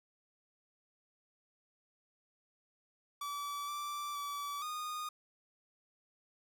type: tone with pitch steps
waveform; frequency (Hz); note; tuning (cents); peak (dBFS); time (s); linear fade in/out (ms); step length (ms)
45% pulse; 1152 / 1169 / 1151 / 1230; D6 / D6 / D6 / D#6; -34 / -8 / -35 / -20; -38; 3.21-5.09; 5; 470
effects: none